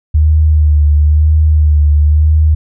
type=tone with vibrato; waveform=sine; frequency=75.8 Hz; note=D#2; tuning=45 cents flat; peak=-5 dBFS; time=0.14-2.55 s; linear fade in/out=10 ms; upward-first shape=sine; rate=1 Hz; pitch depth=40 cents each way; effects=none